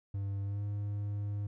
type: tone with pitch glide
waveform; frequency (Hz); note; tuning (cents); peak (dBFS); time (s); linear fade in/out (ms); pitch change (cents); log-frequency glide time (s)
triangle; 99.2 to 102.34; G2 to G#2; +21 to -25; -31; 0.14-1.47; 5; +54; 0.42-0.63
effects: none